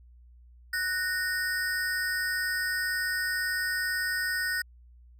square ring-modulated tone, 1661.2 Hz, G#6, in tune, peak -25 dBFS, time 0.73-4.62 s, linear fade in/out 5 ms, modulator 181 Hz, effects added 60 Hz sine -51 dBFS peak until 5.19 s

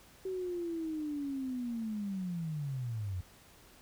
sine linear sweep, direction down, 381.1 to 87 Hz, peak -34 dBFS, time 0.25-3.21 s, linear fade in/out 5 ms, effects pink hiss -59 dBFS RMS until 3.81 s

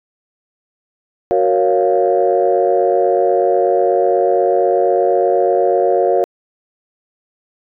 sine chord, Gb major seventh, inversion none, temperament equal, 370 / 466.2 / 554.4 / 698.5 Hz, Gb4 / Bb4 / Db5 / F5, 0 / 0 / 0 / 0 cents, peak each -16 dBFS, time 1.31-6.24 s, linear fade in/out 0 ms, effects tanh soft clip ceiling -2 dBFS

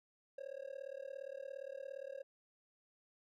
triangle tone with amplitude modulation, 544 Hz, C#5, 33 cents flat, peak -38 dBFS, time 0.38-2.23 s, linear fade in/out 5 ms, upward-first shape sine, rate 37.3 Hz, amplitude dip 100%, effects MP3 96 kbps

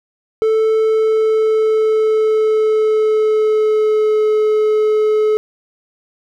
triangle tone with pitch glide, 440 to 429 Hz, A4 to A4, 0 to -44 cents, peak -9 dBFS, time 0.42-5.37 s, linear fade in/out 0 ms, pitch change -44 cents, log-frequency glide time 0.76-4.24 s, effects none

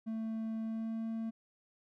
triangle tone with pitch glide, 222.5 to 224.8 Hz, A3 to A3, +20 to +37 cents, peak -33 dBFS, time 0.06-1.31 s, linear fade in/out 20 ms, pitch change +17 cents, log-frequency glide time 0.62-0.97 s, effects none

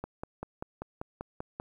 click train, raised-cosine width 1 ms, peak -22 dBFS, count 9, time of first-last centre 0.04-1.599 s, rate 5.13 Hz, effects 10-bit

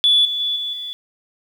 sine tone with level steps, 3443 Hz, A7, 38 cents flat, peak -10 / -20 / -18 / -22 / -26 dBFS, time 0.04-0.93 s, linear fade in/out 0 ms, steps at 0.25 / 0.4 / 0.56 / 0.73 s, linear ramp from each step 2 ms, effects tanh soft clip ceiling -6 dBFS + 8-bit

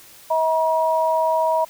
sine tone pair together, 640.8 / 956 Hz, E5 / A#5, -49 / +43 cents, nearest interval perfect fifth, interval 692 cents, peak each -19 dBFS, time 0.3-1.65 s, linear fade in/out 10 ms, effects white hiss -46 dBFS RMS until 1.69 s

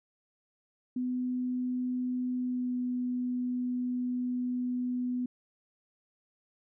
sine tone with pitch glide, 250.8 to 248.5 Hz, B3 to B3, +27 to +11 cents, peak -29 dBFS, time 0.96-5.26 s, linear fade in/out 5 ms, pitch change -16 cents, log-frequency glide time 2.35-2.78 s, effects none

